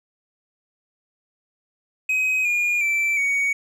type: tone with pitch steps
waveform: triangle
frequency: 2527 / 2428 / 2333 / 2242 Hz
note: D#7 / D#7 / D7 / C#7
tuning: +26 / -43 / -12 / +19 cents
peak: -17 dBFS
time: 2.09-3.53 s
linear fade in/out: 5 ms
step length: 360 ms
effects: none